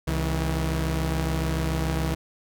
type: tone pair together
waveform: sawtooth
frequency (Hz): 67 / 161.07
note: C2 / E3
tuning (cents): +42 / -40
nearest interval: octave + minor third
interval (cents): 1518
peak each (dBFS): -22 / -23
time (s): 0.07-2.15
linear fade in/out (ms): 10
effects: none